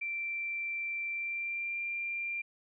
sine tone with pitch glide, 2349 to 2379 Hz, D7 to D7, 0 to +22 cents, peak -33 dBFS, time 0.01-2.42 s, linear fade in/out 10 ms, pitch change +22 cents, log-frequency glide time 1.1-1.79 s, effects none

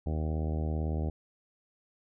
harmonic tone, 78 Hz, D#2, 5 cents sharp, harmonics 1 / 2 / 3 / 4 / 5 / 6 / 7 / 8 / 9 / 10, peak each -30 / -36 / -40 / -42 / -44 / -46 / -47 / -48 / -49 / -50 dBFS, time 0.06-1.1 s, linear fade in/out 5 ms, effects none

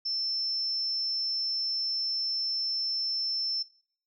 sine tone, 5330 Hz, E8, 18 cents sharp, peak -28 dBFS, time 0.05-3.63 s, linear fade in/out 10 ms, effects noise-tail reverb RT60 0.5 s tail -18 dB re dry

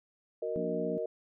sine chord, D# minor, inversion first, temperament equal, 370 / 466.2 / 622.3 Hz, F#4 / A#4 / D#5, 0 / 0 / 0 cents, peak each -40 / -34 / -36 dBFS, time 0.42-1.06 s, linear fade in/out 5 ms
harmonic tone, 58.8 Hz, A#1, 16 cents sharp, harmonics 3 / 4 / 5, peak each -38 / -39 / -39 dBFS, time 0.56-0.98 s, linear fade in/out 0 ms
effects none

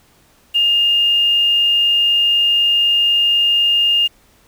sine tone with quantisation, 2824 Hz, F7, 19 cents sharp, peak -11 dBFS, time 0.54-4.08 s, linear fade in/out 20 ms, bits 6, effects pink hiss -53 dBFS RMS until 4.47 s

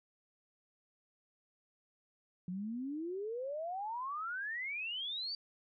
sine exponential sweep, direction up, 174.61 to 4699 Hz, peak -37 dBFS, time 2.48-5.35 s, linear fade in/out 2 ms, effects none

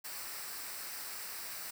white noise with comb filter, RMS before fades -43 dBFS, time 0.04-1.71 s, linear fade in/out 10 ms, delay 0.3 ms, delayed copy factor -0.55, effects none

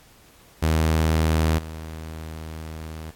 sawtooth tone with level steps, 79.5 Hz, D#2, 38 cents sharp, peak -14 / -29 dBFS, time 0.62-3.11 s, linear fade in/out 10 ms, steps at 1.58 s, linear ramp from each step 5 ms, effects pink hiss -53 dBFS RMS until 3.15 s + AAC 64 kbps

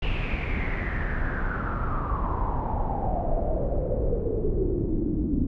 brown noise with low-pass filter sweep, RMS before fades -26 dBFS, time 0.02-5.47 s, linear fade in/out 5 ms, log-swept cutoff 2800 to 270 Hz, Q 7.7, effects none

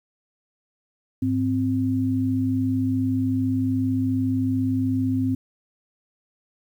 sine tone pair together, 103.48 / 260.9 Hz, G#2 / C4, -6 / -5 cents, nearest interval octave + major third, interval 1601 cents, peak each -25 / -21 dBFS, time 1.22-5.35 s, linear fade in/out 5 ms, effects 9-bit

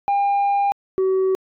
sine tone pair in turn, 803 / 379 Hz, G5 / F#4, +41 / +42 cents, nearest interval octave + minor second, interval 1299 cents, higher first, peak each -13 dBFS, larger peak neither, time 0.08-0.72 / 0.98-1.35 s, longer first, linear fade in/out 0 ms, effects tanh soft clip ceiling -15 dBFS

